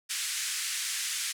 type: band-pass noise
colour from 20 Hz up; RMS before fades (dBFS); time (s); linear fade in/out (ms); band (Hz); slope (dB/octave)
white; -33; 0.09-1.33; 20; 1600 to 9700; 24
effects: none